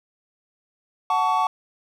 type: chord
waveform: triangle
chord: F# minor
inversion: none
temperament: equal with one note detuned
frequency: 740 / 880 / 1127.5 Hz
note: F#5 / A5 / C#6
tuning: 0 / 0 / +29 cents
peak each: -22 / -21 / -20 dBFS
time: 1.1-1.47 s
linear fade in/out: 2 ms
effects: none